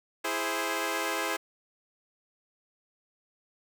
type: chord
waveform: 10% pulse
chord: E augmented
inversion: none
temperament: equal with one note detuned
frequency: 330.6 / 415.3 / 523.3 Hz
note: E4 / G#4 / B#4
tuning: +5 / 0 / 0 cents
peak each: -25 dBFS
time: 0.24-1.37 s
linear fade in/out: 10 ms
effects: none